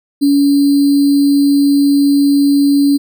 sine tone with sample-and-hold, 282.8 Hz, C#4, 35 cents sharp, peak -7 dBFS, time 0.21-2.98 s, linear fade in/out 20 ms, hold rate 4410 Hz, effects none

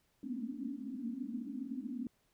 white band-pass noise, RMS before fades -41 dBFS, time 0.23-2.07 s, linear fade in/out 2 ms, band 220 to 280 Hz, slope 96 dB/octave, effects pink hiss -75 dBFS RMS until 2.33 s

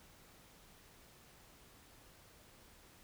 silence, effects pink hiss -62 dBFS RMS until 3.03 s

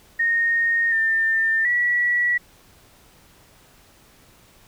sine tone with pitch steps, 1851 / 1798 / 1939 Hz, A#6 / A6 / B6, -13 / +37 / -32 cents, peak -17 dBFS, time 0.19-2.38 s, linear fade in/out 10 ms, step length 730 ms, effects pink hiss -53 dBFS RMS until 4.67 s

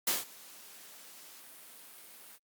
white noise with ADSR envelope, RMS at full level -28 dBFS, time 0.07-2.39 s, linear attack 5 ms, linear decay 170 ms, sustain -24 dB, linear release 46 ms, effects high-pass 200 Hz 12 dB/octave + Opus 48 kbps

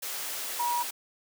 sine tone in noise, 960 Hz, B5, 49 cents flat, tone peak -26 dBFS, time 0.59-0.83 s, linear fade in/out 10 ms, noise white, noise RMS -35 dBFS, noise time 0.02-0.91 s, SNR +6 dB, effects high-pass 400 Hz 12 dB/octave

